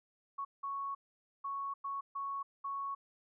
sine tone bursts at uneven times, 1108.7 Hz, C#6, in tune, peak -36 dBFS, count 6, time 0.38-0.45 / 0.63-0.95 / 1.44-1.74 / 1.84-2.01 / 2.15-2.43 / 2.64-2.95 s, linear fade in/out 10 ms, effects none

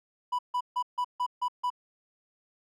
triangle tone bursts, 987.8 Hz, B5, in tune, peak -24 dBFS, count 7, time 0.32-1.703 s, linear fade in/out 10 ms, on 69 ms, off 150 ms, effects none

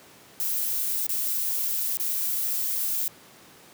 violet noise with dropouts, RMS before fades -27 dBFS, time 0.4-3.08 s, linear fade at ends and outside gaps 1 ms, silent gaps 1.067-1.092 / 1.971-1.998 s, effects pink hiss -51 dBFS RMS until 3.73 s + high-pass 150 Hz 12 dB/octave

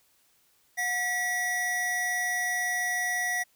square tone pair together, 726.3 / 1939 Hz, F#5 / B6, -32 / -32 cents, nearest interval octave + perfect fourth, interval 1700 cents, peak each -35 / -28 dBFS, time 0.77-3.44 s, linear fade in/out 20 ms, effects white hiss -66 dBFS RMS until 3.55 s

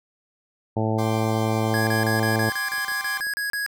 harmonic tone, 110 Hz, A2, in tune, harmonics 1 / 2 / 3 / 4 / 5 / 6 / 7 / 8, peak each -24 / -27 / -29 / -30 / -31 / -32 / -32 / -33 dBFS, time 0.76-2.5 s, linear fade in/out 10 ms
sawtooth chord, G suspended fourth, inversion none, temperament equal, 784 / 1046.5 / 1174.7 Hz, G5 / C6 / D6, 0 / 0 / 0 cents, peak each -34 / -31 / -33 dBFS, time 0.98-3.21 s, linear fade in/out 10 ms
clicks, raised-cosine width 1 ms, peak -32 dBFS, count 11, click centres 1.649 / 1.733 / 1.954 / 2.288 / 2.517 / 2.736 / 2.782 / 2.886 / 2.918 / 3.201 / 3.268 s
square tone bursts, 1661.2 Hz, G#6, in tune, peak -25 dBFS, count 12, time 1.74-3.663 s, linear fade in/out 0 ms, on 130 ms, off 33 ms
effects none

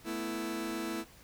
sawtooth chord, A suspended second, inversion none, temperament just, 220 / 247.5 / 330 Hz, A3 / B3 / E4, 0 / +4 / +2 cents, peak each -36 / -38 / -32 dBFS, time 0.04-1.05 s, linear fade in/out 50 ms, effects pink hiss -57 dBFS RMS until 1.23 s

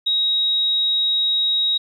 sine tone, 3800 Hz, A#7, 33 cents sharp, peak -16 dBFS, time 0.06-1.78 s, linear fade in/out 10 ms, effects 9-bit

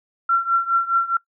sine tone with tremolo, 1362 Hz, F6, 44 cents flat, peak -12 dBFS, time 0.29-1.17 s, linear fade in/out 5 ms, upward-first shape triangle, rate 4.8 Hz, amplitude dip 90%, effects noise-tail reverb RT60 0.1 s tail -20 dB re dry

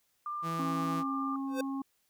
sine tone with vibrato, 1193 Hz, D6, 27 cents sharp, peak -34 dBFS, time 0.26-1.36 s, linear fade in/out 2 ms, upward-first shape sine, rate 16 Hz, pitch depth 9 cents each way
sawtooth tone, 164.81 Hz, E3, in tune, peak -31 dBFS, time 0.42-1.04 s, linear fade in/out 50 ms
harmonic tone, 271.7 Hz, C#4, 35 cents flat, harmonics 1 / 3 / 4, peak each -33 / -46 / -44 dBFS, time 0.59-1.82 s, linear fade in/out 5 ms
square tone with exponential growth, 517 Hz, C5, 21 cents flat, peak -29 dBFS, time 1.47-1.61 s, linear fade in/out 5 ms, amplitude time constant 29 ms
effects white hiss -74 dBFS RMS until 2.09 s

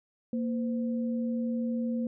sine tone pair together, 233.1 / 512.8 Hz, A#3 / C5, 0 / -35 cents, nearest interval octave + major second, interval 1365 cents, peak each -28 / -38 dBFS, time 0.33-2.07 s, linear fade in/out 2 ms, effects none

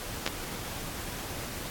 clicks, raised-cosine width 0.2 ms, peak -9 / -11 dBFS, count 2, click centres 0.264 / 0.276 s, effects pink hiss -38 dBFS RMS until 1.7 s + AAC 64 kbps

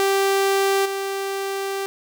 sawtooth tone with level steps, 391.6 Hz, G4, 2 cents flat, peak -13 / -20 dBFS, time 0-1.86 s, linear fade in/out 0 ms, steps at 0.85 s, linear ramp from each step 10 ms, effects 8-bit

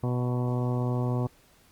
harmonic tone with a mistuned harmonic, 123.6 Hz, B2, 2 cents sharp, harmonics 1 / 2 / 3 / 4 / 5 / 6 / 7 / 8 / 9, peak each -26 / -32 / -36 / -38 / -40 / -42 / -43 / -44 / -45 dBFS, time 0.03-1.27 s, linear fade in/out 5 ms, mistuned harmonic 7, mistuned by +26 cents, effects pink hiss -60 dBFS RMS until 1.71 s + Opus 32 kbps

